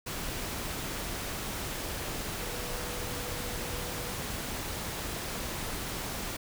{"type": "tone in noise", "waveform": "sine", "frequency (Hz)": 488.8, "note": "B4", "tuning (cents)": -18, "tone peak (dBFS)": -44, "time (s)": [2.42, 4.12], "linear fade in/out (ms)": 10, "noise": "pink", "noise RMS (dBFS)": -36, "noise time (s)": [0.06, 6.37], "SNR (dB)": -11, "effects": []}